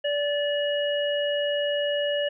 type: harmonic tone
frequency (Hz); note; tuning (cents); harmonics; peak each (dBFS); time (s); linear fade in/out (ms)
580; D5; -22; 1 / 3 / 5; -24 / -33 / -30; 0.04-2.29; 10
effects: none